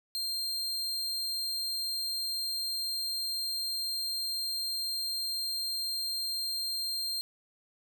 40% pulse tone, 4186 Hz, C8, in tune, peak -30 dBFS, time 0.15-7.21 s, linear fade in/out 0 ms, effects none

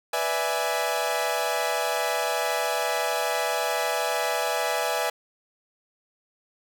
sawtooth chord, E dominant seventh, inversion second, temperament equal, 493.9 / 587.3 / 659.3 / 830.6 Hz, B4 / D5 / E5 / G#5, 0 / 0 / 0 / 0 cents, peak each -27 / -27 / -25 / -25 dBFS, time 0.13-5.1 s, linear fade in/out 5 ms, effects none

